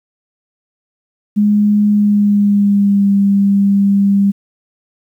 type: tone with pitch glide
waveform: sine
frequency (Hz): 207.7 to 199.01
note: G#3 to G3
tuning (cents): 0 to +26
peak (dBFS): -8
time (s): 1.36-4.32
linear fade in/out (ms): 20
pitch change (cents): -74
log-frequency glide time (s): 1.9-3.11
effects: 8-bit